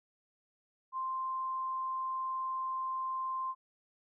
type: tone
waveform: sine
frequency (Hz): 1046.5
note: C6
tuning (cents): 0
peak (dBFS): -33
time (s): 0.92-3.55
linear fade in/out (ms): 50
effects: none